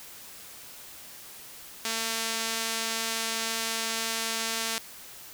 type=tone with band-pass filter; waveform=sawtooth; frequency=225.5 Hz; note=A3; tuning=43 cents sharp; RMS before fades=-31 dBFS; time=1.85-4.78 s; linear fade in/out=0 ms; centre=6400 Hz; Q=0.63; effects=white hiss -46 dBFS RMS until 5.33 s